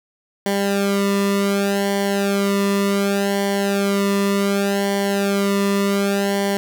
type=tone with flanger; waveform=sawtooth; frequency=199.2 Hz; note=G3; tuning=28 cents sharp; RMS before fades=-19 dBFS; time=0.46-6.57 s; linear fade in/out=0 ms; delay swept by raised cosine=0.78 to 1.31 ms; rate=0.67 Hz; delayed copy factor=-0.95; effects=none